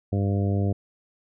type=harmonic tone; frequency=99.5 Hz; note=G2; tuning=26 cents sharp; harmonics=1 / 2 / 3 / 4 / 5 / 6 / 7; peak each=-22 / -28 / -32 / -34 / -36 / -38 / -39 dBFS; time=0.12-0.73 s; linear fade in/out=10 ms; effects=none